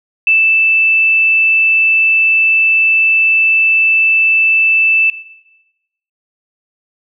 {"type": "tone", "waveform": "sine", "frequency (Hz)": 2642, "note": "E7", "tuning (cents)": 3, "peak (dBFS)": -7, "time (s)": [0.27, 5.1], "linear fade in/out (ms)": 2, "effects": ["noise-tail reverb RT60 1.0 s tail -17 dB re dry"]}